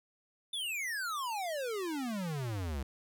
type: exponential sweep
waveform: square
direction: down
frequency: 3595 to 63.7 Hz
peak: -35 dBFS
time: 0.53-2.83 s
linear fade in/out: 5 ms
effects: none